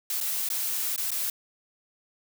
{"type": "noise with dropouts", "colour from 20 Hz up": "blue", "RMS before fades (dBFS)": -29, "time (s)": [0.1, 1.3], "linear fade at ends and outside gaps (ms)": 2, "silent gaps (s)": [[0.204, 0.21], [0.489, 0.501], [0.962, 0.978], [1.106, 1.116]], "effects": []}